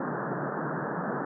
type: band-pass noise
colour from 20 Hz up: pink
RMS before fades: -32 dBFS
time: 0-1.25 s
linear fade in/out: 5 ms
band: 130 to 1700 Hz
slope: 96 dB/octave
effects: none